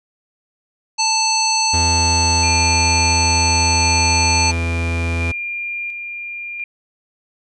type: harmonic tone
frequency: 880 Hz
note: A5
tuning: in tune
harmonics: 1 / 3 / 5 / 7 / 9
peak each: -19 / -23 / -19 / -20 / -28 dBFS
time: 0.98-4.52 s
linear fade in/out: 20 ms
type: tone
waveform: 45% pulse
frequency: 84 Hz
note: E2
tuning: 33 cents sharp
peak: -18 dBFS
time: 1.73-5.32 s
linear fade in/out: 10 ms
type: tone with tremolo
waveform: sine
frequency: 2400 Hz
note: D7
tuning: 37 cents sharp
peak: -22 dBFS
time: 2.43-6.64 s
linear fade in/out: 2 ms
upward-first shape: square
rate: 0.72 Hz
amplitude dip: 35%
effects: resampled to 22050 Hz